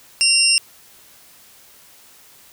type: tone cluster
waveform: sine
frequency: 2758 / 5180 / 5530 / 8690 Hz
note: F7 / E8 / F8 / C#9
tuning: -22 / -31 / -18 / -35 cents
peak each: -18 dBFS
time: 0.21-0.58 s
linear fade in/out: 0 ms
effects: white hiss -48 dBFS RMS until 2.52 s